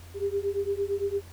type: beating tone pair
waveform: sine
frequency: 395.2 / 404 Hz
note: G4 / G#4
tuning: +14 / -48 cents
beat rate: 8.8 Hz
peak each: -29 dBFS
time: 0.14-1.22 s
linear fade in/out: 50 ms
effects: added 87 Hz sine -44 dBFS peak until 1.32 s + pink hiss -52 dBFS RMS until 1.32 s